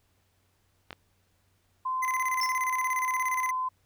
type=clicks; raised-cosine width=0.3 ms; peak=-23 dBFS; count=2; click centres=0.907 / 0.929 s
type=tone with pitch glide; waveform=sine; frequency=1032 to 1024.3 Hz; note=C6 to C6; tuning=-24 to -37 cents; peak=-27 dBFS; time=1.85-3.69 s; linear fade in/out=10 ms; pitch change=-13 cents; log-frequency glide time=2.13-2.98 s
type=tone with tremolo; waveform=square; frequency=2047 Hz; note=C7; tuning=38 cents flat; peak=-29 dBFS; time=2.02-3.51 s; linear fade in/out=10 ms; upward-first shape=square; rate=17 Hz; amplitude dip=80%
type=tone with exponential decay; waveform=square; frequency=5380 Hz; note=E8; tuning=34 cents sharp; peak=-26 dBFS; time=2.41-2.59 s; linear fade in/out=5 ms; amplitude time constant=38 ms
effects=added 93 Hz sine -70 dBFS peak until 3.85 s + pink hiss -71 dBFS RMS until 3.85 s